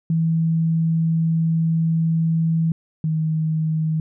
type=tone pair in turn; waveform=sine; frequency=163.1 / 158 Hz; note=E3 / D#3; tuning=-18 / +27 cents; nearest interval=minor second; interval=55 cents; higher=first; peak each=-16 / -18 dBFS; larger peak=first; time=0.1-2.72 / 3.04-4 s; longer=first; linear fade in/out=2 ms; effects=none